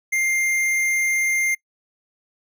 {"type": "tone with tanh clipping", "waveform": "sine", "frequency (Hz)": 2106, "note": "C7", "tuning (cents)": 11, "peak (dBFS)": -20, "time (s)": [0.12, 1.55], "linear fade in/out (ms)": 10, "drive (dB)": 18, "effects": ["noise-tail reverb RT60 0.1 s tail -24 dB re dry"]}